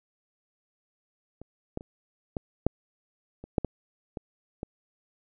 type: clicks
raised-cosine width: 2 ms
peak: -29 / -18 / -30 / -17 / -8 / -28 / -9 / -15 / -21 / -20 dBFS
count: 10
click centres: 1.416 / 1.774 / 1.809 / 2.368 / 2.666 / 3.44 / 3.582 / 3.647 / 4.172 / 4.631 s
effects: none